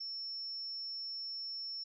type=tone; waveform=sine; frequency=5400 Hz; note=E8; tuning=41 cents sharp; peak=-39 dBFS; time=0-1.84 s; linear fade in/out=10 ms; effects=none